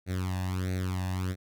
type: tone with flanger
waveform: sawtooth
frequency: 92.5 Hz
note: F#2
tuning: in tune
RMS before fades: -31 dBFS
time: 0.06-1.36 s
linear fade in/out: 50 ms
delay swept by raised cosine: 0.48 to 1.14 ms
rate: 1.5 Hz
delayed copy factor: +0.85
effects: none